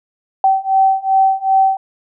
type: beating tone pair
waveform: sine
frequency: 769 / 771.6 Hz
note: G5 / G5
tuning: -33 / -28 cents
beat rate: 2.6 Hz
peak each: -14 / -13 dBFS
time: 0.44-1.77 s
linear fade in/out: 2 ms
effects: none